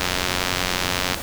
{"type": "click train", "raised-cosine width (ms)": 0.2, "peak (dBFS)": -3, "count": 104, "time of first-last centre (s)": [0.01, 1.144], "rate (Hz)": 90.8, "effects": ["pink hiss -30 dBFS RMS until 1.22 s"]}